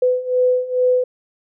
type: beating tone pair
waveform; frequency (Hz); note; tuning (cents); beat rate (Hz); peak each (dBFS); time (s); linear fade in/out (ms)
sine; 501 / 503.3; B4 / B4; +25 / +33; 2.3; -19 / -16; 0.02-1.04; 5
effects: none